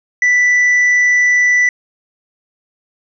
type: tone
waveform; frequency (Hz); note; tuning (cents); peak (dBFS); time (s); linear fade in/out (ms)
triangle; 1975.5; B6; 0; -7; 0.22-1.69; 2
effects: resampled to 16000 Hz